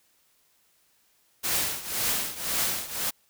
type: noise with tremolo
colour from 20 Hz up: white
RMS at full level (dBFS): -25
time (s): 1.43-3.11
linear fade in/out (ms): 20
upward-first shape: triangle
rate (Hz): 1.9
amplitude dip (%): 85
effects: white hiss -66 dBFS RMS until 3.29 s